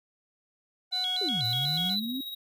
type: tone with pitch glide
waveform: sawtooth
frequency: 737 to 730.6 Hz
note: F#5 to F#5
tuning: -7 to -22 cents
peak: -34 dBFS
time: 0.91-1.97 s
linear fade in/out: 50 ms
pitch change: -15 cents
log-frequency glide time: 1.07-1.72 s
type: tone with vibrato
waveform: sine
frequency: 3643 Hz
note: A#7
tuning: 41 cents flat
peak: -27 dBFS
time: 0.92-2 s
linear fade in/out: 10 ms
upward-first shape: square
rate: 4.1 Hz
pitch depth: 160 cents each way
type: exponential two-way sweep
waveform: sine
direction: down then up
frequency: 440 to 110 to 276.1 Hz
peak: -31 dBFS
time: 1.21-2.21 s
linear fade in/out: 5 ms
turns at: 1.45 s
type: tone with tremolo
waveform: square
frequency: 3813 Hz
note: A#7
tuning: 38 cents sharp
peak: -34 dBFS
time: 1.44-2.35 s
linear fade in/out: 10 ms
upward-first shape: triangle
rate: 17 Hz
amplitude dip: 50%
effects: none